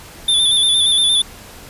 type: tone with vibrato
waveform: square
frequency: 3520 Hz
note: A7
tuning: in tune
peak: -12 dBFS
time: 0.28-1.22 s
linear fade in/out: 5 ms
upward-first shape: square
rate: 8.6 Hz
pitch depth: 32 cents each way
effects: pink hiss -38 dBFS RMS until 1.69 s + resampled to 32000 Hz